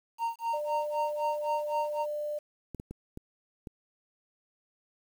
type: tone with tremolo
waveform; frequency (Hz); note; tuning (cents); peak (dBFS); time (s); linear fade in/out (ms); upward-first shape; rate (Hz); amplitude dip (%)
triangle; 923; A#5; -17; -25; 0.18-2.06; 50; sine; 3.9; 100
type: tone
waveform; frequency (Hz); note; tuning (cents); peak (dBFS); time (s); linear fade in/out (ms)
sine; 595; D5; +22; -31; 0.53-2.39; 10
type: clicks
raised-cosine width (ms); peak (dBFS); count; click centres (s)
3; -27; 5; 2.747 / 2.799 / 2.91 / 3.174 / 3.672
effects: 9-bit